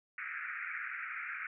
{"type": "band-pass noise", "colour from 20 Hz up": "pink", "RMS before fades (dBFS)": -41, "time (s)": [0.18, 1.47], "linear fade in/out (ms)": 2, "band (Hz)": [1300, 2400], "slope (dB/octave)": 96, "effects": []}